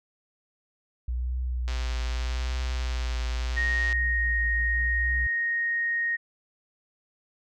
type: tone with vibrato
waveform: sine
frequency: 60.4 Hz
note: B1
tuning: 38 cents flat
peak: -26 dBFS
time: 1.08-5.27 s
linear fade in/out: 5 ms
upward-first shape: triangle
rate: 0.81 Hz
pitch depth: 74 cents each way
type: click train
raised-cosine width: 0.2 ms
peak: -20 dBFS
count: 293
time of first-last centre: 1.68-3.926 s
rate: 130 Hz
type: tone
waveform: sine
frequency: 1864.7 Hz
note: A#6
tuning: in tune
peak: -24 dBFS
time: 3.56-6.17 s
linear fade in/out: 20 ms
effects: none